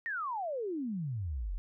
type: exponential sweep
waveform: sine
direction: down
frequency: 1891 to 38.85 Hz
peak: -33 dBFS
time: 0.06-1.58 s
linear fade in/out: 0 ms
effects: none